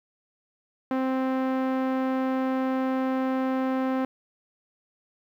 sawtooth tone with low-pass filter, 261.6 Hz, C4, in tune, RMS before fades -26 dBFS, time 0.91-4.05 s, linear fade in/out 2 ms, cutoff 1500 Hz, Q 0.73, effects 10-bit

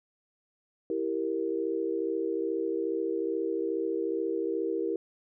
sine chord, E diminished, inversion none, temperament equal, 329.6 / 392 / 466.2 Hz, E4 / G4 / Bb4, 0 / 0 / 0 cents, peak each -32 dBFS, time 0.9-4.96 s, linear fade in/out 2 ms, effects none

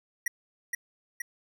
square tone with echo, 1919 Hz, A#6, 50 cents sharp, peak -26 dBFS, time 0.26-0.28 s, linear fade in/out 5 ms, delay 470 ms, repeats 2, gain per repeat -3 dB, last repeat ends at 1.22 s, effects none

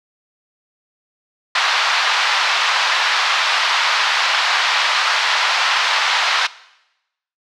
pink band-pass noise, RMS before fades -17 dBFS, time 1.55-6.47 s, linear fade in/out 5 ms, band 890 to 4700 Hz, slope 24 dB/octave, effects noise-tail reverb RT60 0.9 s tail -19 dB re dry

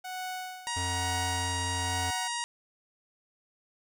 sawtooth tone with tremolo, 740 Hz, F#5, in tune, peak -30 dBFS, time 0.04-2.28 s, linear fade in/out 10 ms, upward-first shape sine, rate 1.1 Hz, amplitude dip 80%
harmonic tone, 947 Hz, A#5, 27 cents sharp, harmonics 1 / 2 / 3 / 4 / 5 / 6 / 7 / 8 / 9 / 10, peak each -35 / -38 / -40 / -41 / -42 / -43 / -43 / -44 / -45 / -45 dBFS, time 0.67-2.44 s, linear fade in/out 0 ms
square tone with vibrato, 89.6 Hz, F2, 45 cents sharp, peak -34 dBFS, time 0.76-2.11 s, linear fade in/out 10 ms, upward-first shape triangle, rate 4.4 Hz, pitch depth 9 cents each way
effects none

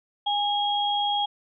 sine tone pair together, 821 / 3284 Hz, G#5 / G#7, -20 / -20 cents, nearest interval 2 octaves, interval 2400 cents, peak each -24 / -26 dBFS, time 0.26-1.26 s, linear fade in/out 10 ms, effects none

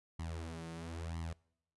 sawtooth tone with flanger, 82.41 Hz, E2, in tune, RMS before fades -43 dBFS, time 0.19-1.33 s, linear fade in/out 5 ms, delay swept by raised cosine 0.97 to 5.57 ms, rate 1 Hz, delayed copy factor +1, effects noise-tail reverb RT60 0.7 s tail -24 dB re dry + resampled to 24000 Hz

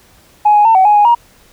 sine tone with pitch steps, 838 / 832 / 901 / 756 / 835 / 828 / 946 Hz, G#5 / G#5 / A5 / F#5 / G#5 / G#5 / A#5, +15 / +3 / +41 / +37 / +9 / -5 / +25 cents, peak -4 dBFS, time 0.45-1.15 s, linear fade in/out 10 ms, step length 100 ms, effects tanh soft clip ceiling -1 dBFS + pink hiss -47 dBFS RMS until 1.52 s

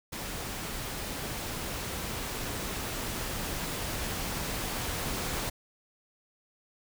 pink noise with level ramp, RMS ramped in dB -37 to -33 dBFS, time 0.12-5.5 s, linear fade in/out 10 ms, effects none

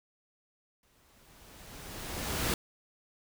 pink noise with exponential growth, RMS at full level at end -29 dBFS, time 0.83-2.54 s, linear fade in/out 2 ms, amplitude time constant 370 ms, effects none

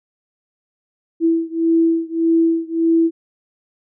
sine beating tone pair, 329 / 330.7 Hz, E4 / E4, -3 / +6 cents, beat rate 1.7 Hz, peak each -16 / -17 dBFS, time 1.2-3.11 s, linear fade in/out 50 ms, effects none

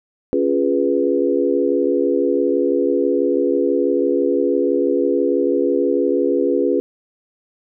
sine chord, C# dominant seventh, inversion none, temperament equal, 277.2 / 349.2 / 415.3 / 493.9 Hz, C#4 / E#4 / G#4 / B4, 0 / 0 / 0 / 0 cents, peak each -20 dBFS, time 0.33-6.8 s, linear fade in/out 0 ms, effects none

